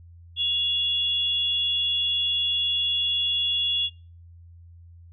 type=tone pair together; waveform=sine; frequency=2807 / 3379 Hz; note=F7 / G#7; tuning=+8 / +29 cents; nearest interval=minor third; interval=321 cents; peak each=-30 / -22 dBFS; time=0.36-3.9 s; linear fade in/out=50 ms; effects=noise-tail reverb RT60 0.4 s tail -25 dB re dry + added 85 Hz sine -45 dBFS peak until 5.12 s